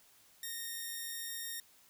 5% pulse tone, 1847 Hz, A#6, 16 cents flat, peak -29 dBFS, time 0.43-1.6 s, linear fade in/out 2 ms, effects white hiss -64 dBFS RMS until 1.89 s

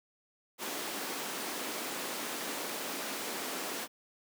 pink high-pass noise, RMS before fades -38 dBFS, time 0.58-3.88 s, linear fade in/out 50 ms, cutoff 240 Hz, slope 24 dB/octave, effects none

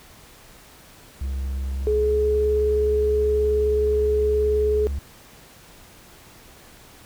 triangle tone with pitch glide, 66.7 to 69.45 Hz, C2 to C#2, +34 to +4 cents, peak -22 dBFS, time 1.21-4.99 s, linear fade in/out 5 ms, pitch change +70 cents, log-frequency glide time 2.01-2.11 s
sine tone with vibrato, 423.8 Hz, G#4, 35 cents sharp, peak -18 dBFS, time 1.87-4.87 s, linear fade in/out 0 ms, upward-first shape triangle, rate 19 Hz, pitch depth 10 cents each way
effects pink hiss -48 dBFS RMS until 7.05 s

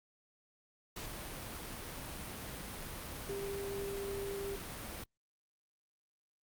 sine tone in noise, 397.3 Hz, G4, 23 cents sharp, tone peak -38 dBFS, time 3.29-4.56 s, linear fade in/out 5 ms, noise pink, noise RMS -44 dBFS, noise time 0.96-5.04 s, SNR +3 dB, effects Opus 48 kbps

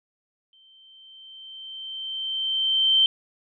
sine tone with exponential growth, 3115 Hz, G7, 12 cents flat, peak -14 dBFS, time 0.53-3.06 s, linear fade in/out 1 ms, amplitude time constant 550 ms, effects none

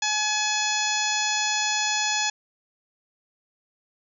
harmonic tone, 848 Hz, G#5, 36 cents sharp, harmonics 1 / 2 / 3 / 4 / 5 / 6 / 7 / 8, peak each -29 / -30 / -30 / -30 / -33 / -32 / -32 / -30 dBFS, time 0.02-2.3 s, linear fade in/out 5 ms, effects none

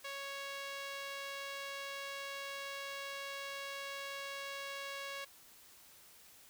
sawtooth tone with band-pass filter, 554.4 Hz, C#5, in tune, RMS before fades -44 dBFS, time 0.04-5.25 s, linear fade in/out 10 ms, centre 2800 Hz, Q 0.74, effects white hiss -60 dBFS RMS until 6.49 s

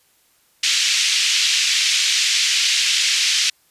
pink band-pass noise, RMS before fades -18 dBFS, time 0.63-3.5 s, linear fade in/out 5 ms, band 2400 to 6800 Hz, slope 24 dB/octave, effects white hiss -59 dBFS RMS until 3.7 s + resampled to 32000 Hz

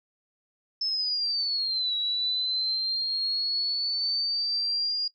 sine linear two-way sweep, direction down then up, 5274 to 3882 to 4844 Hz, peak -25 dBFS, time 0.81-5.08 s, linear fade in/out 5 ms, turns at 1.95 s, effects noise-tail reverb RT60 0.1 s tail -19 dB re dry

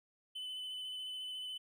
triangle tone with vibrato, 3019 Hz, F#7, 34 cents sharp, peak -39 dBFS, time 0.35-1.58 s, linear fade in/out 10 ms, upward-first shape square, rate 14 Hz, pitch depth 14 cents each way, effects none

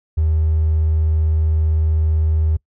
triangle tone with hard clipping, 78.9 Hz, D#2, 25 cents sharp, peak -14 dBFS, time 0.17-2.57 s, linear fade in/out 10 ms, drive 4 dB, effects noise-tail reverb RT60 0.1 s tail -24 dB re dry

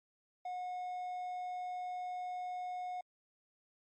triangle tone, 726 Hz, F#5, 33 cents flat, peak -36 dBFS, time 0.45-3.01 s, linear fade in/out 5 ms, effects MP3 32 kbps

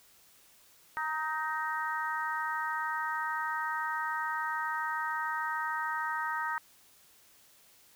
harmonic tone with a mistuned harmonic, 311.1 Hz, D#4, in tune, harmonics 3 / 4 / 5 / 6, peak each -35 / -36 / -37 / -38 dBFS, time 0.97-6.58 s, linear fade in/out 0 ms, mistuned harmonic 4, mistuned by +22 cents, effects white hiss -61 dBFS RMS until 7.95 s

